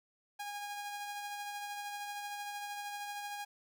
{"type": "tone with tremolo", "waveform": "sawtooth", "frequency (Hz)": 819, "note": "G#5", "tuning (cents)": -24, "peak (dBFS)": -35, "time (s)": [0.39, 3.45], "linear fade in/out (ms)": 10, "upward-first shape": "sine", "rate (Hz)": 13, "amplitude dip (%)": 30, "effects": []}